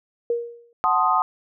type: tone with exponential decay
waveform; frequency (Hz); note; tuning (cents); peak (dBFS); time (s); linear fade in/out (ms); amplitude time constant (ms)
sine; 471.6; A#4; +20; -17; 0.3-0.73; 2; 92
type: chord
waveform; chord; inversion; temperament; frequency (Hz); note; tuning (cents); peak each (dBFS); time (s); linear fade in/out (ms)
sine; F# diminished seventh; none; equal; 740 / 880 / 1046.5 / 1244.5; F#5 / A5 / C6 / Eb6; 0 / 0 / 0 / 0; -23 / -23 / -23 / -20; 0.84-1.22; 0
effects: none